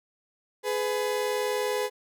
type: tone pair together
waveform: 35% pulse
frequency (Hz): 420 / 500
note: G#4 / B4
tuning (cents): +19 / +21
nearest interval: minor third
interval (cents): 302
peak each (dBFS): -27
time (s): 0.63-1.9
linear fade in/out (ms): 50
effects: none